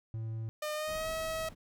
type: tone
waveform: triangle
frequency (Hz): 111.8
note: A2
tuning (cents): +28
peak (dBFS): -33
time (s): 0.14-0.49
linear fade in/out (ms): 0
type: tone with pitch glide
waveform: sawtooth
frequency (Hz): 606 to 642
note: D#5 to E5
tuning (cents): -46 to -46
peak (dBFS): -30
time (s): 0.62-1.49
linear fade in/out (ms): 5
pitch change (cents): +100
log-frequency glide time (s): 0.74-1.09
type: noise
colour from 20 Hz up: brown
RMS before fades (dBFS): -47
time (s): 0.87-1.55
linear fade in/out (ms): 20
effects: none